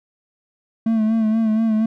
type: tone with vibrato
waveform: triangle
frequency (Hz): 221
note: A3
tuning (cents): +8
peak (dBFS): -13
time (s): 0.86-1.86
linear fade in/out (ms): 5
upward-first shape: sine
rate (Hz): 4.2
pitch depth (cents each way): 44
effects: none